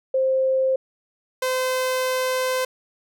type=tone pair in turn; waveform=sine / sawtooth; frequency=526 / 514.3 Hz; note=C5 / C5; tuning=+9 / -30 cents; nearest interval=unison; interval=39 cents; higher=first; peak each=-17 dBFS; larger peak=neither; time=0.14-0.76 / 1.42-2.65 s; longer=second; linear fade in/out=5 ms; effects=none